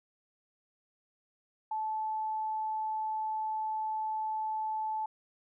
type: tone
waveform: sine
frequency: 870 Hz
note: A5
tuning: 20 cents flat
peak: -31 dBFS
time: 1.71-5.06 s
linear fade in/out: 5 ms
effects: none